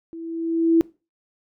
sine tone with level ramp, 330 Hz, E4, 2 cents sharp, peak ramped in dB -33 to -11 dBFS, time 0.13-0.81 s, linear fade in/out 0 ms, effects noise-tail reverb RT60 0.3 s tail -22 dB re dry

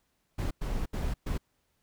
brown noise bursts at uneven times, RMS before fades -31 dBFS, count 4, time 0.38-0.51 / 0.61-0.86 / 0.93-1.14 / 1.26-1.38 s, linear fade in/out 10 ms, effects pink hiss -75 dBFS RMS until 1.82 s

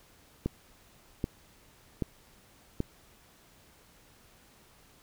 click train, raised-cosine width 3 ms, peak -16 dBFS, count 4, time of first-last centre 0.46-2.804 s, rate 1.28 Hz, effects pink hiss -60 dBFS RMS until 5.02 s

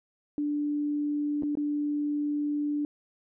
sine tone with dropouts, 293.7 Hz, D4, in tune, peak -26 dBFS, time 0.38-2.85 s, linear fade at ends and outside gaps 1 ms, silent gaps 1.424-1.433 / 1.553-1.572 s, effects none

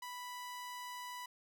sawtooth tone, 987.8 Hz, B5, in tune, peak -40 dBFS, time 0.02-1.26 s, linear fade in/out 5 ms, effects none

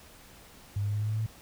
sine tone with pitch steps, 101.1 / 102.39 / 103.7 / 105.03 / 106.37 / 107.73 / 109.11 / 110.51 Hz, G#2 / G#2 / G#2 / G#2 / G#2 / A2 / A2 / A2, -46 / -24 / -2 / +20 / +42 / -36 / -14 / +8 cents, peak -27 dBFS, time 0.76-1.264 s, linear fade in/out 5 ms, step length 63 ms, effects pink hiss -53 dBFS RMS until 1.41 s

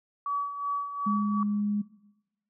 sine tone with tremolo, 1140 Hz, C#6, 48 cents sharp, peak -26 dBFS, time 0.26-1.43 s, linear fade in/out 2 ms, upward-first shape sine, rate 2.7 Hz, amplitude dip 60%
sine tone, 206.6 Hz, G#3, 9 cents flat, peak -25 dBFS, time 1.06-1.82 s, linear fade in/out 10 ms
effects noise-tail reverb RT60 1.0 s tail -19 dB re dry

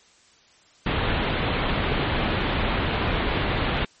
pink low-pass noise, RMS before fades -24 dBFS, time 0.86-3.85 s, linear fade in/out 5 ms, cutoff 3700 Hz, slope 48 dB/octave, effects white hiss -56 dBFS RMS until 4 s + MP3 32 kbps

